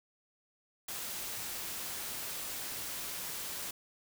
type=noise; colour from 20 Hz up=white; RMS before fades=-40 dBFS; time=0.88-3.71 s; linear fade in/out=5 ms; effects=none